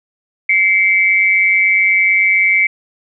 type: tone pair together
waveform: sine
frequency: 2101 / 2292 Hz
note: C7 / D7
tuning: +7 / -43 cents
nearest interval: major second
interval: 150 cents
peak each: -12 dBFS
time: 0.49-2.67 s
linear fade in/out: 5 ms
effects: none